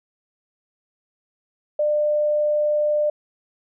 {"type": "tone", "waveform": "sine", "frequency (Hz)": 598, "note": "D5", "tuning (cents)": 31, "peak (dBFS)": -17, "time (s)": [1.79, 3.1], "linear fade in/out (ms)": 5, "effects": []}